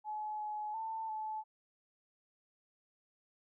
sine tone with pitch steps, 852 / 847 / 890 / 866 Hz, G#5 / G#5 / A5 / A5, +44 / +34 / +20 / -28 cents, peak -37 dBFS, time 0.04-1.44 s, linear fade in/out 50 ms, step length 350 ms, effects none

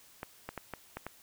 clicks, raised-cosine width 0.5 ms, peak -23 dBFS, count 6, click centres 0.231 / 0.49 / 0.577 / 0.737 / 0.97 / 1.066 s, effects white hiss -59 dBFS RMS until 1.22 s

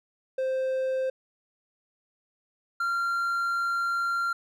triangle tone pair in turn, 523 / 1381.4 Hz, C5 / F6, -1 / -19 cents, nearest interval octave + perfect fourth, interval 1682 cents, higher second, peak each -23 dBFS, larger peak neither, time 0.38-1.1 / 2.8-4.33 s, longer second, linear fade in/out 5 ms, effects none

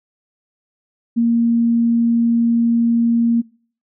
sine tone, 233.1 Hz, A#3, in tune, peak -12 dBFS, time 1.16-3.42 s, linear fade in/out 20 ms, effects noise-tail reverb RT60 0.5 s tail -25 dB re dry

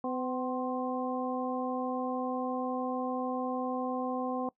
harmonic tone with a mistuned harmonic, 253.7 Hz, B3, 47 cents sharp, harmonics 1 / 2 / 3 / 4, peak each -34 / -36 / -37 / -39 dBFS, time 0.04-4.49 s, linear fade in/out 2 ms, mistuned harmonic 4, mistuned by +62 cents, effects noise-tail reverb RT60 0.1 s tail -22 dB re dry

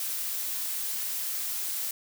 blue noise, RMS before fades -32 dBFS, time 0-1.91 s, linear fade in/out 2 ms, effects none

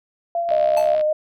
sine tone with tremolo, 684 Hz, F5, 36 cents flat, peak -18 dBFS, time 0.35-0.95 s, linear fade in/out 2 ms, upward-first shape triangle, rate 7.7 Hz, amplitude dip 35%
click train, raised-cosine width 0.3 ms, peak -20 dBFS, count 35, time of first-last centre 0.49-1.011 s, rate 65.3 Hz
sine tone with vibrato, 614 Hz, D#5, 23 cents flat, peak -16 dBFS, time 0.51-1.13 s, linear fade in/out 5 ms, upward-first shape sine, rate 7 Hz, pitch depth 17 cents each way
square tone with exponential decay, 872 Hz, A5, 16 cents flat, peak -22 dBFS, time 0.77-0.95 s, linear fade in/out 2 ms, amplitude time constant 38 ms
effects none

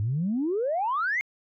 sine exponential sweep, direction up, 98 to 2180 Hz, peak -23 dBFS, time 0-1.21 s, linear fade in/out 0 ms, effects tanh soft clip ceiling -19 dBFS

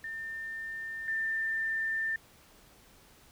sine tone pair in turn, 1800 / 1790.6 Hz, A6 / A6, +39 / +30 cents, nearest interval unison, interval 9 cents, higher first, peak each -36 / -29 dBFS, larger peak second, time 0.04-1.08 / 1.08-2.16 s, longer second, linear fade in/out 2 ms, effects pink hiss -59 dBFS RMS until 3.31 s

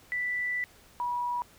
sine tone pair in turn, 1975.5 / 970.2 Hz, B6 / B5, 0 / -31 cents, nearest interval octave, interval 1231 cents, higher first, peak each -28 dBFS, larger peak neither, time 0.12-0.64 / 1-1.42 s, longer first, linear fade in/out 0 ms, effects pink hiss -57 dBFS RMS until 1.58 s

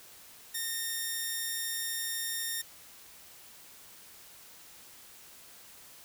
5% pulse tone, 1832 Hz, A#6, 31 cents flat, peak -22 dBFS, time 0.54-2.62 s, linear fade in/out 10 ms, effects white hiss -53 dBFS RMS until 6.04 s

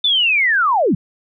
sine linear sweep, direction down, 3579 to 135.7 Hz, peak -12 dBFS, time 0.04-0.95 s, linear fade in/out 5 ms, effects none

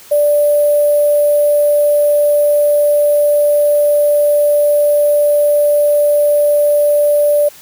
sine tone with sample-and-hold, 587.3 Hz, D5, in tune, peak -8 dBFS, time 0.11-7.49 s, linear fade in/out 10 ms, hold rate 11025 Hz, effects white hiss -39 dBFS RMS until 7.61 s

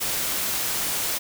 white noise, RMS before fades -26 dBFS, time 0-1.19 s, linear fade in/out 20 ms, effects none

